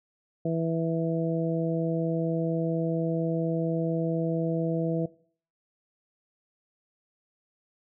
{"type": "harmonic tone", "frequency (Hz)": 164.3, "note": "E3", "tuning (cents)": -5, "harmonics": [1, 2, 3, 4], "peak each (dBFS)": [-28, -31, -31, -33], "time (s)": [0.45, 5.06], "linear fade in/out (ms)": 5, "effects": ["noise-tail reverb RT60 0.5 s tail -21 dB re dry"]}